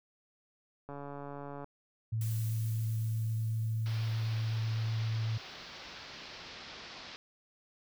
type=click train; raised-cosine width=1 ms; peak=-30 dBFS; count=108; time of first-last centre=0.89-1.644 s; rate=142 Hz
type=tone; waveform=sine; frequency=111.5 Hz; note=A2; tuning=23 cents sharp; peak=-30 dBFS; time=2.12-5.38 s; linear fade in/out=10 ms
type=noise with exponential decay; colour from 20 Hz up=blue; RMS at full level=-45 dBFS; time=2.21-6.49 s; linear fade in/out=2 ms; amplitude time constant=930 ms
type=low-pass noise; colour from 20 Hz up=white; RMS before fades=-48 dBFS; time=3.86-7.16 s; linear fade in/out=0 ms; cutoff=5200 Hz; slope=48 dB/octave
effects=none